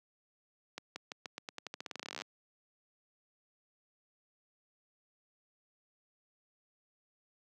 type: accelerating click train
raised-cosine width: 0.2 ms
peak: -23 dBFS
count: 26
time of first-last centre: 0.78-2.219 s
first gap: 180 ms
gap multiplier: 0.88
effects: high-pass 200 Hz 12 dB/octave